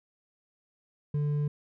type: tone with hard clipping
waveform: sine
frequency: 146.83 Hz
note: D3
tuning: in tune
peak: -27 dBFS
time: 1.14-1.48 s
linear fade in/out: 5 ms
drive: 4 dB
effects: none